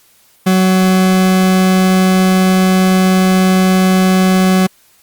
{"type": "tone", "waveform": "40% pulse", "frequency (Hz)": 186.8, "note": "F#3", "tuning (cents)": 17, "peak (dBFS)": -7, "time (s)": [0.46, 4.67], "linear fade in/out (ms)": 10, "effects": ["white hiss -50 dBFS RMS until 5.02 s", "Opus 48 kbps"]}